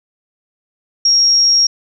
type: tone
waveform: sine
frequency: 5588 Hz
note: F8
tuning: in tune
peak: -8 dBFS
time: 1.05-1.67 s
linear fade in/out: 5 ms
effects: none